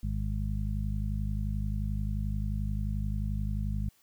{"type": "harmonic tone", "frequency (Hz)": 51.4, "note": "G#1", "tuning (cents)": -17, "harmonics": [1, 2, 3, 4], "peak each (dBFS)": [-31, -34, -39, -38], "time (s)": [0.03, 3.89], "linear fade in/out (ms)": 5, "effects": ["white hiss -66 dBFS RMS until 4.02 s"]}